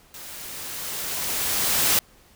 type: noise with level ramp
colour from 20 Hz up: white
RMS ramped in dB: -40 to -19 dBFS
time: 0.14-1.99 s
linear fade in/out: 2 ms
effects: pink hiss -55 dBFS RMS until 2.35 s